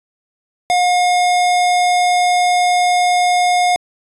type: tone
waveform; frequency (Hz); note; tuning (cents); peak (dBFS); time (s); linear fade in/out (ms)
square; 717; F5; +45; -12; 0.7-3.76; 0
effects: resampled to 24000 Hz

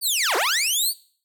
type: linear two-way sweep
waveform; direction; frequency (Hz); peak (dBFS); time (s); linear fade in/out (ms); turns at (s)
15% pulse; down then up; 4700 to 329.6 to 4700; -13; 0.01-0.94; 50; 0.36
effects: noise-tail reverb RT60 0.5 s tail -21 dB re dry

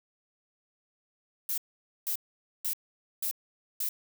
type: noise bursts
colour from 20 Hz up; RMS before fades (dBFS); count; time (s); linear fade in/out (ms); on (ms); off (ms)
violet; -31; 5; 1.49-3.89; 2; 88; 490
effects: none

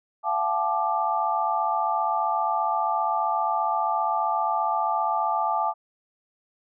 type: tone cluster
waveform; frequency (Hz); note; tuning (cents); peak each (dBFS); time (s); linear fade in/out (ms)
sine; 682 / 757 / 865 / 1183; F5 / F#5 / A5 / D6; -41 / +39 / -30 / +12; -29 / -30 / -25 / -27; 0.23-5.74; 50
effects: none

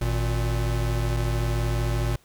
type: tone pair together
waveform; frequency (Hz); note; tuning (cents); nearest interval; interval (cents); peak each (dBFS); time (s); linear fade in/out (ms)
square; 52.27 / 117.5; G#1 / A#2; +12 / +14; octave + major second; 1402; -26; 0.01-2.16; 5
effects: pink hiss -59 dBFS RMS until 2.24 s

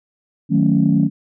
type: chord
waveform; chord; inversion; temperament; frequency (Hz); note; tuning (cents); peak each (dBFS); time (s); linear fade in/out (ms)
sine; D# half-diminished seventh; none; equal; 155.56 / 185 / 220 / 277.2; D#3 / F#3 / A3 / C#4; 0 / 0 / 0 / 0; -17; 0.49-1.1; 50
effects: tanh soft clip ceiling -3 dBFS

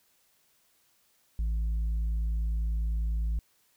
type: tone with tanh clipping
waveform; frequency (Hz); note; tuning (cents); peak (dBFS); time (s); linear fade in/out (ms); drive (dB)
sine; 55; A1; 0; -27; 1.39-3.39; 0; 3
effects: white hiss -68 dBFS RMS until 3.76 s

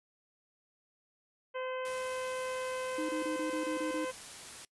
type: harmonic tone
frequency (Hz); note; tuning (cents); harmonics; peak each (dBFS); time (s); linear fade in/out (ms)
514; C5; -31; 1 / 2 / 3 / 4 / 5 / 6; -36 / -42 / -46 / -48 / -50 / -52; 1.54-4.12; 20
type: noise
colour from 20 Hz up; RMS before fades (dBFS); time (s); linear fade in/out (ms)
white; -47; 1.85-4.65; 2
type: tone bursts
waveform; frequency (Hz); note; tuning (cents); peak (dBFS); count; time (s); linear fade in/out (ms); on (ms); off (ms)
triangle; 311.1; D#4; 0; -32; 8; 2.98-4.049; 5; 110; 27
effects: noise-tail reverb RT60 0.1 s tail -23 dB re dry + resampled to 24000 Hz

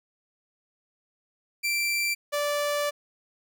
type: tone pair in turn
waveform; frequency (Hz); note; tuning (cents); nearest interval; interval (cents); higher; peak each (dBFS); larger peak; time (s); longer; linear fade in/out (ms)
sawtooth; 2349 / 583.5; D7 / D5; 0 / -11; 2 octaves; 2411; first; -21; neither; 1.63-2.15 / 2.32-2.91; second; 20
effects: none

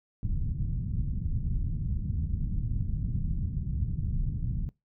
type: low-pass noise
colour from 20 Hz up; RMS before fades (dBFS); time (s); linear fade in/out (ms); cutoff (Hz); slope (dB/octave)
pink; -30; 0.23-4.69; 0; 170; 24
effects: noise-tail reverb RT60 0.2 s tail -22 dB re dry

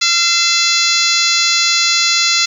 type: harmonic tone with a mistuned harmonic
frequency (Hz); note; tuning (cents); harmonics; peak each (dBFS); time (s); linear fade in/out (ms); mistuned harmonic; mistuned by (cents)
686; F5; -31; 2 / 3 / 4 / 5 / 6 / 7 / 8 / 9 / 10; -22 / -20 / -20 / -20 / -16 / -19 / -22 / -21 / -21; 0.01-2.46; 10; 4; -60
effects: 7-bit

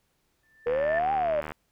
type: tone with exponential growth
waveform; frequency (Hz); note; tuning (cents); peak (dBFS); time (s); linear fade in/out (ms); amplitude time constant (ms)
sine; 1772; A6; +12; -27; 0.43-0.99; 5; 120
type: exponential two-way sweep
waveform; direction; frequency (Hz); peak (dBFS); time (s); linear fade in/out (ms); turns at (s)
sine; up then down; 469.6 to 808 to 573; -23; 0.66-1.41; 10; 1.13
type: click train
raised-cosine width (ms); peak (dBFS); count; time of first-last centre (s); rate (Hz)
0.5; -20; 66; 0.67-1.52; 76.5
effects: pink hiss -72 dBFS RMS until 1.71 s

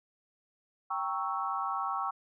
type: chord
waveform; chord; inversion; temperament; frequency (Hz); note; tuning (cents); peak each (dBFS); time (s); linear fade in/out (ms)
sine; G diminished seventh; none; equal; 784 / 932.3 / 1108.7 / 1318.5; G5 / Bb5 / Db6 / Fb6; 0 / 0 / 0 / 0; -36 / -39 / -34 / -36; 0.9-2.11; 10
effects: none

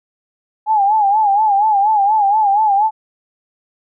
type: tone with vibrato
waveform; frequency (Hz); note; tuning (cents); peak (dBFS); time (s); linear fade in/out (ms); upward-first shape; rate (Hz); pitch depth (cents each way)
sine; 831; G#5; +1; -10; 0.66-2.91; 50; sine; 4.2; 100
effects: none

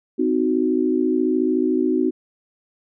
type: chord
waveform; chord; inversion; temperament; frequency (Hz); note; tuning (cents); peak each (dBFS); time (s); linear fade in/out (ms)
sine; C diminished; none; equal with one note detuned; 257.1 / 311.1 / 370; C4 / Eb4 / Gb4; -30 / 0 / 0; -21; 0.18-2.11; 20
effects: none

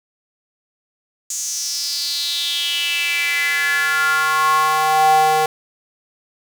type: tone with high-pass filter sweep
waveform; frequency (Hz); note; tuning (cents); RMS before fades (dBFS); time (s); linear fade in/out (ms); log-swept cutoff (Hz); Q
square; 155.56; D#3; 0; -18; 1.3-5.46; 2; 6900 to 630; 5.6
effects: none

